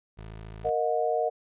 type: tone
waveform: 20% pulse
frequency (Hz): 54.1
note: A1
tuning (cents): -29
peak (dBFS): -35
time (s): 0.17-0.71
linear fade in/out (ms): 20
type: chord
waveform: sine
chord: D# minor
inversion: second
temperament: equal with one note detuned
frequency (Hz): 466.2 / 622.3 / 723.9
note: A#4 / D#5 / F#5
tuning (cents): 0 / 0 / -38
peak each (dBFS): -28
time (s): 0.64-1.3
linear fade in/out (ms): 20
effects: resampled to 8000 Hz